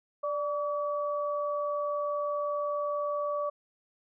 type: tone pair together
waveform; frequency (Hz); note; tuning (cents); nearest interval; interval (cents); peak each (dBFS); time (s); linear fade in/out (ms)
sine; 587.3 / 1142.5; D5 / D6; 0 / -48; octave; 1152; -30 / -33; 0.23-3.5; 10
effects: none